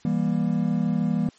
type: chord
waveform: triangle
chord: E diminished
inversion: none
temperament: just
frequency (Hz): 164.81 / 197.78 / 237.3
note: E3 / G3 / Bb3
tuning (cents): 0 / +16 / +31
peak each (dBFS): -23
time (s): 0.05-1.29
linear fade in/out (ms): 2
effects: white hiss -56 dBFS RMS until 1.38 s + MP3 32 kbps